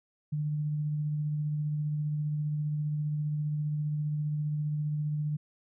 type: tone with tremolo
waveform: sine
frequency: 150 Hz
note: D3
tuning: 37 cents sharp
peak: -27 dBFS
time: 0.32-5.37 s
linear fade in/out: 10 ms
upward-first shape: triangle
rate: 15 Hz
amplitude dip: 25%
effects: none